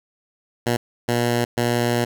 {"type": "tone bursts at uneven times", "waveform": "10% pulse", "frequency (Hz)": 119.6, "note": "A#2", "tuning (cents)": 45, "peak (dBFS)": -10, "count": 3, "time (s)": [[0.66, 0.77], [1.08, 1.45], [1.57, 2.05]], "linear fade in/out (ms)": 10, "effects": []}